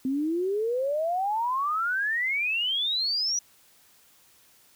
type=exponential sweep; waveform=sine; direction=up; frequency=256.1 to 5920 Hz; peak=-24 dBFS; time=0.05-3.39 s; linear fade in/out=2 ms; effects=white hiss -59 dBFS RMS until 4.75 s